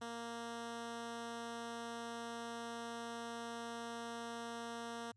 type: tone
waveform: 10% pulse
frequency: 233.1 Hz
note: A#3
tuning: in tune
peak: -35 dBFS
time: 0.01-5.12 s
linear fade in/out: 10 ms
effects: added 104 Hz sine -69 dBFS peak until 5.16 s + resampled to 22050 Hz